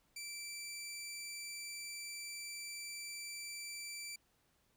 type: tone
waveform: 15% pulse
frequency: 2335 Hz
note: D7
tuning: 11 cents flat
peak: -37 dBFS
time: 0.16-4.16 s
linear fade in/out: 5 ms
effects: pink hiss -75 dBFS RMS until 4.76 s